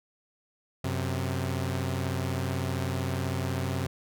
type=tone pair together; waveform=sawtooth; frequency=92.5 / 130.81 Hz; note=F#2 / C3; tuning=0 / 0 cents; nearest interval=tritone; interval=600 cents; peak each=-27 dBFS; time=0.84-3.87 s; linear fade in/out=5 ms; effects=none